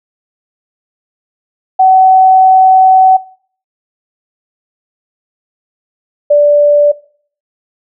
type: tone pair in turn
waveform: sine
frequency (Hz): 755 / 585.3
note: F#5 / D5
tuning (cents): +35 / -6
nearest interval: major third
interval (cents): 441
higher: first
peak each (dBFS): -3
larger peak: neither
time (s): 1.79-3.17 / 6.3-6.92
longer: first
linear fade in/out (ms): 10
effects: noise-tail reverb RT60 0.5 s tail -20 dB re dry